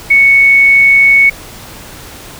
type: tone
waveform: sine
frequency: 2217 Hz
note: C#7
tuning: in tune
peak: -3 dBFS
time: 0.1-1.3 s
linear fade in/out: 10 ms
effects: pink hiss -31 dBFS RMS until 2.39 s